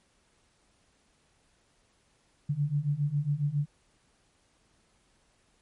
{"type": "beating tone pair", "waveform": "sine", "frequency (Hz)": [141.4, 148.7], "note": ["C#3", "D3"], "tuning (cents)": [35, 22], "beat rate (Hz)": 7.3, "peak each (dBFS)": [-30, -28], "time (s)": [2.49, 3.66], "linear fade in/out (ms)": 10, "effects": ["pink hiss -68 dBFS RMS until 5.61 s", "MP3 48 kbps"]}